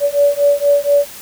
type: beating tone pair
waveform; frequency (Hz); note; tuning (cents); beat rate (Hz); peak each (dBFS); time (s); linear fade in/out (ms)
sine; 571 / 575.2; D5 / D5; -49 / -36; 4.2; -13; 0-1.06; 50
effects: white hiss -34 dBFS RMS until 1.21 s